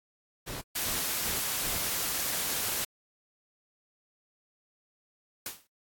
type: noise bursts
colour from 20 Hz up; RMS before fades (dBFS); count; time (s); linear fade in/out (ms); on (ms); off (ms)
pink; -38; 4; 0.46-1.79; 20; 160; 230
type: noise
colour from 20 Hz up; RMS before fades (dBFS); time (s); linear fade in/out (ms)
white; -31; 0.75-2.85; 10
type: noise with exponential decay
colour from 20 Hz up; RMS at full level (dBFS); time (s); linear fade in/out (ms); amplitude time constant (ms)
white; -32; 5.46-5.67; 2; 44
effects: AAC 64 kbps